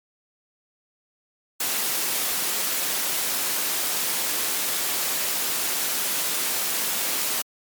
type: noise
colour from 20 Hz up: white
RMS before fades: -25 dBFS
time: 1.6-7.42 s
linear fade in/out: 5 ms
effects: high-pass 200 Hz 12 dB/octave + MP3 96 kbps